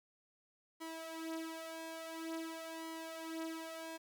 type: tone with flanger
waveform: sawtooth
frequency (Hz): 325.1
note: E4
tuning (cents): -24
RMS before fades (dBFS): -45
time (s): 0.8-3.98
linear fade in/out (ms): 20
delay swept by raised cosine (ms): 0.97 to 4.97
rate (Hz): 0.48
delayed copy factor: +0.75
effects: 11-bit